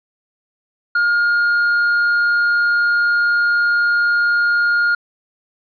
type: tone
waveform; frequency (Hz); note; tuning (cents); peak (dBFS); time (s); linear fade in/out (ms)
triangle; 1419; F6; +27; -11; 0.95-4.95; 5
effects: resampled to 11025 Hz